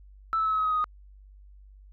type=tone with pitch steps; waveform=sine; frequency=1318.5 / 1307.1 / 1295.8 / 1284.7 / 1273.6 / 1262.6 / 1251.7 / 1240.9 Hz; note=E6 / E6 / E6 / E6 / D#6 / D#6 / D#6 / D#6; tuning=0 / -15 / -30 / -45 / +40 / +25 / +10 / -5 cents; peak=-22 dBFS; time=0.33-0.842 s; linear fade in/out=0 ms; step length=64 ms; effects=tanh soft clip ceiling -18 dBFS + added 49 Hz sine -48 dBFS peak until 1.92 s

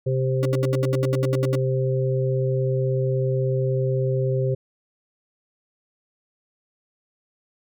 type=harmonic tone; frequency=130.9 Hz; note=C3; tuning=1 cent sharp; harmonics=1 / 3 / 4; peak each=-21 / -26 / -27 dBFS; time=0.06-4.55 s; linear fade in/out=10 ms
type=tone bursts; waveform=35% pulse; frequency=284.9 Hz; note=C#4; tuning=48 cents sharp; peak=-22 dBFS; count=12; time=0.43-1.554 s; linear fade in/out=0 ms; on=24 ms; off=76 ms
effects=none

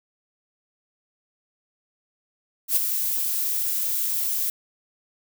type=noise with ADSR envelope; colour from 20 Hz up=violet; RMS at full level=-18 dBFS; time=2.68-4.5 s; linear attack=82 ms; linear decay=17 ms; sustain=-7 dB; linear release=3 ms; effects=none

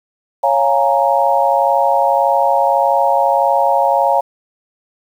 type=chord; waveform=sine; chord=Bb minor seventh; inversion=first; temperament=equal; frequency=554.4 / 698.5 / 830.6 / 932.3 Hz; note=Db5 / F5 / Ab5 / Bb5; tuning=0 / 0 / 0 / 0 cents; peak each=-16 dBFS; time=0.43-4.21 s; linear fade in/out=10 ms; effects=7-bit

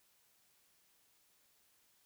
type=silence; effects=white hiss -72 dBFS RMS until 2.05 s

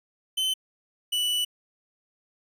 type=tone pair in turn; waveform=45% pulse; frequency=3057 / 2963 Hz; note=G7 / F#7; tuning=-44 / +2 cents; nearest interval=minor second; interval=54 cents; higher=first; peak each=-23 dBFS; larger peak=neither; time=0.37-0.54 / 1.12-1.45 s; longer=second; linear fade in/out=10 ms; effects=resampled to 32000 Hz

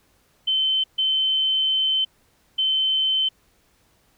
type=tone bursts at uneven times; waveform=sine; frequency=3076 Hz; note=G7; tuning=33 cents flat; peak=-18 dBFS; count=3; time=0.47-0.84 / 0.98-2.05 / 2.58-3.29 s; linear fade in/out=10 ms; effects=pink hiss -62 dBFS RMS until 4.17 s

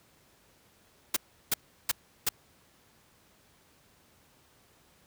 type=noise bursts; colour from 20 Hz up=white; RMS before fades=-26 dBFS; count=4; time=1.14-2.29 s; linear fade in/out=5 ms; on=25 ms; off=350 ms; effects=pink hiss -63 dBFS RMS until 5.06 s + high-pass 60 Hz 12 dB/octave

